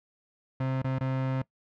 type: tone with dropouts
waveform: 35% pulse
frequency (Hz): 131.7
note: C3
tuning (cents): +12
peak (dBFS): -25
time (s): 0.6-1.42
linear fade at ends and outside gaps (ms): 5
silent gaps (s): 0.82-0.843 / 0.986-1.008
effects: noise-tail reverb RT60 0.1 s tail -21 dB re dry + low-pass 2000 Hz 12 dB/octave